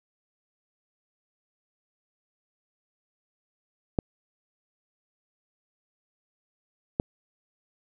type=clicks; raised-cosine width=2 ms; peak=-10 dBFS; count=2; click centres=3.988 / 6.999 s; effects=none